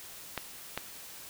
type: clicks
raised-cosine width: 0.3 ms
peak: -16 dBFS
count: 2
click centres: 0.377 / 0.776 s
effects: white hiss -47 dBFS RMS until 1.29 s